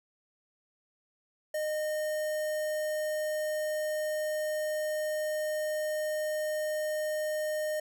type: tone with notch filter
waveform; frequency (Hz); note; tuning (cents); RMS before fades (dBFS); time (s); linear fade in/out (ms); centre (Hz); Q
square; 613; D#5; -26; -32; 1.54-7.8; 5; 3700; 1
effects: none